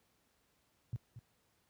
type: tone with echo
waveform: sine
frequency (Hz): 118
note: A#2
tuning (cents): +22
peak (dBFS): -34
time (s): 0.93-0.96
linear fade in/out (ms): 0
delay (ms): 230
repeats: 1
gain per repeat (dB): -12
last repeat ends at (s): 1.19
effects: pink hiss -75 dBFS RMS until 1.69 s + high-pass 60 Hz 12 dB/octave